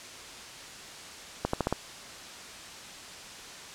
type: accelerating click train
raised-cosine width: 1 ms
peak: -12 dBFS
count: 5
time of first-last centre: 1.45-1.726 s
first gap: 84 ms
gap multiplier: 0.87
effects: white hiss -44 dBFS RMS until 3.74 s + low-pass 7000 Hz 12 dB/octave